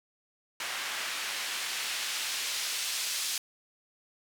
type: noise with band-pass filter sweep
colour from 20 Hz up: white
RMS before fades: -34 dBFS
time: 0.6-3.38 s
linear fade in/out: 2 ms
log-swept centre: 1700 to 4600 Hz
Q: 0.75
effects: none